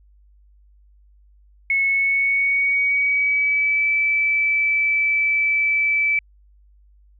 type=tone with pitch glide; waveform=sine; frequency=2195 to 2312 Hz; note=C#7 to D7; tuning=-18 to -28 cents; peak=-16 dBFS; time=1.7-6.19 s; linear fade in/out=2 ms; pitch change=+90 cents; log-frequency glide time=1.83-3.9 s; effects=added 50 Hz sine -50 dBFS peak until 7.19 s